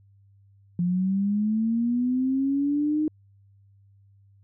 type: linear sweep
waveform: sine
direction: up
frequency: 172.8 to 310 Hz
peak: -21 dBFS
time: 0.79-3.08 s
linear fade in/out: 2 ms
effects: added 99 Hz sine -54 dBFS peak until 4.43 s

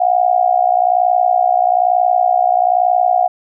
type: tone with amplitude modulation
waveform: sine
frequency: 724 Hz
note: F#5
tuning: 38 cents flat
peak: -6 dBFS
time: 0-3.28 s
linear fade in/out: 10 ms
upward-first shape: sine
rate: 61.1 Hz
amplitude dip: 90%
effects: none

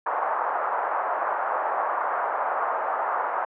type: band-pass noise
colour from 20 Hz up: pink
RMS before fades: -26 dBFS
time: 0.06-3.45 s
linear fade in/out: 5 ms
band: 690 to 1300 Hz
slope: 24 dB/octave
effects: low-pass 2000 Hz 12 dB/octave

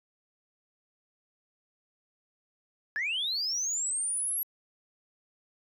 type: linear sweep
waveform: sine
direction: up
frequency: 1658 to 11620 Hz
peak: -27 dBFS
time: 2.96-4.43 s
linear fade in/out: 0 ms
effects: tanh soft clip ceiling -25 dBFS

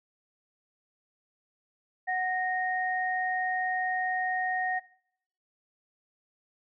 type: tone pair together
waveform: sine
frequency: 740 / 1857.7 Hz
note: F#5 / A#6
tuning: 0 / -6 cents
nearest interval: octave + major third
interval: 1594 cents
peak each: -29 / -30 dBFS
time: 2.07-4.8 s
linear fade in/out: 20 ms
effects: noise-tail reverb RT60 0.7 s tail -21 dB re dry

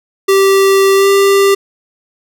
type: tone with pitch glide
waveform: square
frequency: 389.8 to 395.2 Hz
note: G4 to G4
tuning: -10 to +14 cents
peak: -7 dBFS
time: 0.28-1.55 s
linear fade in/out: 10 ms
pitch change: +24 cents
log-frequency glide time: 0.95-1.08 s
effects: none

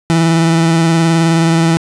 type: tone with vibrato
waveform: 30% pulse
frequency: 164.81 Hz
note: E3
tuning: in tune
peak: -6 dBFS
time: 0.1-1.77 s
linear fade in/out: 0 ms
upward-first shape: triangle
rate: 19 Hz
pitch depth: 32 cents each way
effects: resampled to 22050 Hz + 8-bit

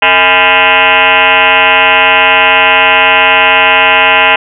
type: tone with frequency modulation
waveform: sine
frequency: 1761 Hz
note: A6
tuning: 1 cent sharp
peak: -3 dBFS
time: 0.02-4.36 s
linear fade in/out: 5 ms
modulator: 187 Hz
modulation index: 6.1
effects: none

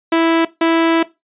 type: tone bursts at uneven times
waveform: sawtooth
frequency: 329.6 Hz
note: E4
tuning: in tune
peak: -7 dBFS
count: 2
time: 0.12-0.45 / 0.61-1.03 s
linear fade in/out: 5 ms
effects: noise-tail reverb RT60 0.2 s tail -17 dB re dry + resampled to 8000 Hz

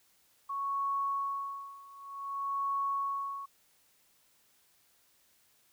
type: tone with tremolo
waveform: sine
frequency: 1108.7 Hz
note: C#6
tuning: in tune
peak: -29 dBFS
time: 0.49-3.46 s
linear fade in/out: 10 ms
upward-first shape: sine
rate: 0.54 Hz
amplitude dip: 90%
effects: white hiss -68 dBFS RMS until 5.72 s

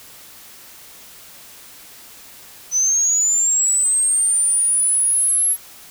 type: linear sweep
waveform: sine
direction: up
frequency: 5990 to 11300 Hz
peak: -14 dBFS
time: 2.71-5.57 s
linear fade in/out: 50 ms
effects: white hiss -42 dBFS RMS until 5.9 s

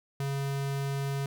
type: tone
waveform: square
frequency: 138.59 Hz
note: C#3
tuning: in tune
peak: -30 dBFS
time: 0.2-1.26 s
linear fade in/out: 2 ms
effects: 12-bit

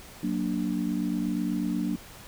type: chord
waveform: sine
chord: Gb augmented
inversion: none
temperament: equal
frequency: 185 / 233.1 / 293.7 Hz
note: Gb3 / Bb3 / D4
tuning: 0 / 0 / 0 cents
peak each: -30 dBFS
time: 0.23-1.96 s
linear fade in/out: 5 ms
effects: pink hiss -47 dBFS RMS until 2.27 s

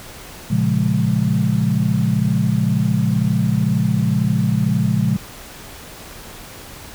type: chord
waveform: sine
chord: Bb minor seventh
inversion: none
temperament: equal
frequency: 116.54 / 138.59 / 174.61 / 207.7 Hz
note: Bb2 / Db3 / F3 / Ab3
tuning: 0 / 0 / 0 / 0 cents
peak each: -20 dBFS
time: 0.5-5.17 s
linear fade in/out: 10 ms
effects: pink hiss -37 dBFS RMS until 6.94 s

